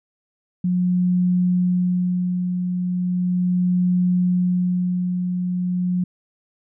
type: tone with tremolo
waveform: sine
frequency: 180 Hz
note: F#3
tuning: 47 cents flat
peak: -15 dBFS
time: 0.64-6.04 s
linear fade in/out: 5 ms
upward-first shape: sine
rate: 0.37 Hz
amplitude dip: 45%
effects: none